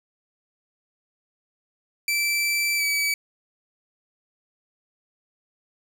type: tone with pitch glide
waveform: sawtooth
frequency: 2330 to 2289 Hz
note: D7 to D7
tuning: -14 to -45 cents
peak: -18 dBFS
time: 2.08-3.14 s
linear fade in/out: 2 ms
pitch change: -31 cents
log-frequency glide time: 2.77-2.83 s
effects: none